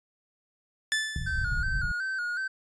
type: tone with exponential decay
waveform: sawtooth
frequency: 1749 Hz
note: A6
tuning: 11 cents flat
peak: -19 dBFS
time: 0.92-1.61 s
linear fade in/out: 0 ms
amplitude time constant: 150 ms
type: low-pass noise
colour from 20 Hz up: pink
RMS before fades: -31 dBFS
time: 1.16-1.92 s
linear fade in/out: 2 ms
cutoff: 160 Hz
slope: 48 dB/octave
type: tone with vibrato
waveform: triangle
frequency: 1492 Hz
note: F#6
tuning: 14 cents sharp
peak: -27 dBFS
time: 1.26-2.48 s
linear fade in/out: 10 ms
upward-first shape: square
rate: 2.7 Hz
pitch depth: 61 cents each way
effects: resampled to 22050 Hz